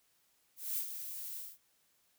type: noise with ADSR envelope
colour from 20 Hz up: violet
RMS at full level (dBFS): -35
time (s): 0.56-1.58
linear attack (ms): 210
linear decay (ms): 88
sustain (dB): -8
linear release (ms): 190
effects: white hiss -73 dBFS RMS until 2.18 s